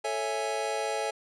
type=chord; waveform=square; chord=A major seventh; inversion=none; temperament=equal; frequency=440 / 554.4 / 659.3 / 830.6 Hz; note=A4 / C#5 / E5 / G#5; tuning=0 / 0 / 0 / 0 cents; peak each=-35 / -36 / -36 / -34 dBFS; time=0.04-1.11 s; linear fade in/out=10 ms; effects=resampled to 24000 Hz